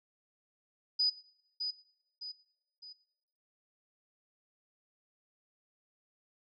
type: tone with echo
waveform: sine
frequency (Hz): 4968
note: D#8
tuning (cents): -3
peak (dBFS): -26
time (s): 0.99-1.1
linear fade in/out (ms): 10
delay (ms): 610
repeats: 3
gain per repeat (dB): -7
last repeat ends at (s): 2.93
effects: noise-tail reverb RT60 0.8 s tail -21 dB re dry